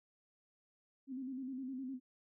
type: tone with vibrato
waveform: sine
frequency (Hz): 261.6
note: C4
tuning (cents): 0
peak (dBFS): -40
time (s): 1.07-2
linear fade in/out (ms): 50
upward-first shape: square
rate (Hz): 9.8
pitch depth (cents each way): 59
effects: none